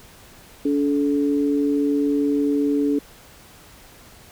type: tone pair together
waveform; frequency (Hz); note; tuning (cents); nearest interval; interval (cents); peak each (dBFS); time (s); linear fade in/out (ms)
sine; 286 / 432.6; D4 / A4; -46 / -29; perfect fifth; 717; -18 / -24; 0.65-2.99; 5
effects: pink hiss -47 dBFS RMS until 4.31 s